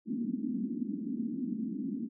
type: band-pass noise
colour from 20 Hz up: pink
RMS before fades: -35 dBFS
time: 0.05-2.09 s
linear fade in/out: 50 ms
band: 210 to 280 Hz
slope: 48 dB/octave
effects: none